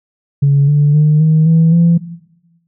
sine tone with pitch steps, 141 / 146.23 / 151.64 / 157.26 / 163.09 / 169.14 Hz, C#3 / D3 / D#3 / D#3 / E3 / E3, +30 / -7 / -44 / +19 / -18 / +45 cents, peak -5 dBFS, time 0.42-1.98 s, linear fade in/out 10 ms, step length 260 ms, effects noise-tail reverb RT60 1.0 s tail -17 dB re dry + tanh soft clip ceiling -3 dBFS

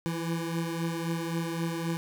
25% pulse beating tone pair, 165.6 / 169.4 Hz, E3 / E3, +8 / +48 cents, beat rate 3.8 Hz, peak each -27 / -32 dBFS, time 0.06-1.97 s, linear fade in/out 0 ms, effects none

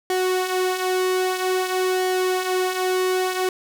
sawtooth tone with flanger, 370 Hz, F#4, in tune, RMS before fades -22 dBFS, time 0.1-3.49 s, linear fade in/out 2 ms, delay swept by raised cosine 0.77 to 6.67 ms, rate 0.51 Hz, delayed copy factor -0.5, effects none

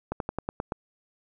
slowing click train, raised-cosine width 1 ms, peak -15 dBFS, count 7, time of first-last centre 0.12-0.722 s, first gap 82 ms, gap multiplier 1.08, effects none

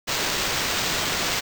white noise with sample-and-hold, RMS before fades -25 dBFS, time 0.07-1.41 s, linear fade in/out 20 ms, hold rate 11025 Hz, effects none

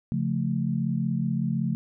sine chord, Db augmented, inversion none, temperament equal, 138.59 / 174.61 / 220 Hz, Db3 / F3 / A3, 0 / 0 / 0 cents, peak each -28 dBFS, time 0.12-1.75 s, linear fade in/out 0 ms, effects none

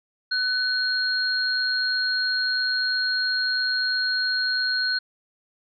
sine tone pair together, 1500 / 4243 Hz, F#6 / C8, +23 / +23 cents, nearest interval octave + tritone, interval 1800 cents, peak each -24 dBFS, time 0.31-4.99 s, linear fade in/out 10 ms, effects none

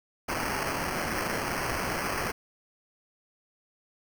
blue noise with sample-and-hold, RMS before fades -31 dBFS, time 0.28-2.32 s, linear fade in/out 10 ms, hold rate 3675 Hz, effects none

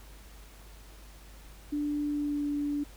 sine tone with pitch glide, 293.7 to 290.3 Hz, D4 to D4, 0 to -20 cents, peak -28 dBFS, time 1.72-2.84 s, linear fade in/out 10 ms, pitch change -20 cents, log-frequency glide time 2.04-2.46 s, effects added 50 Hz sine -49 dBFS peak until 2.96 s + pink hiss -55 dBFS RMS until 2.96 s

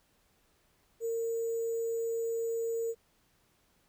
sine tone with sample-and-hold, 457.9 Hz, A#4, 31 cents flat, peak -30 dBFS, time 1-2.95 s, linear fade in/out 50 ms, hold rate 7350 Hz, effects pink hiss -70 dBFS RMS until 3.88 s

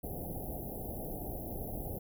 pink band-stop noise, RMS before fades -40 dBFS, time 0.03-1.99 s, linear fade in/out 10 ms, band 810 to 11000 Hz, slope 96 dB/octave, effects none

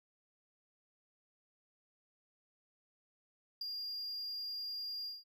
triangle tone with ADSR envelope, 4810 Hz, D8, 41 cents sharp, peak -34 dBFS, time 3.61-5.24 s, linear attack 6 ms, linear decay 9 ms, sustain -4 dB, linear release 180 ms, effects none

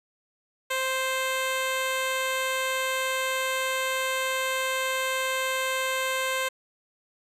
10% pulse tone, 523.3 Hz, C5, in tune, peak -17 dBFS, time 0.7-6.49 s, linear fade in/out 10 ms, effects resampled to 32000 Hz + 9-bit

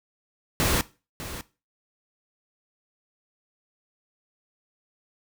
pink noise with echo, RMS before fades -23 dBFS, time 0.6-0.81 s, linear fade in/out 0 ms, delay 600 ms, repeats 1, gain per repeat -13 dB, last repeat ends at 1.41 s, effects noise-tail reverb RT60 0.3 s tail -18 dB re dry

